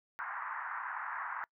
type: band-pass noise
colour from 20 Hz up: pink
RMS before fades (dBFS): -40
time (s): 0.19-1.44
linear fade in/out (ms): 0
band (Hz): 890 to 1800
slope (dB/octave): 48
effects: noise-tail reverb RT60 0.1 s tail -25 dB re dry